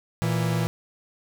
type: tone pair together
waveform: 45% pulse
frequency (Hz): 116.54 / 165.12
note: A#2 / E3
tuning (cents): 0 / +3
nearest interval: tritone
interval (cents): 603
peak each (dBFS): -25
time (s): 0.22-0.67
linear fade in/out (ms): 0
effects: none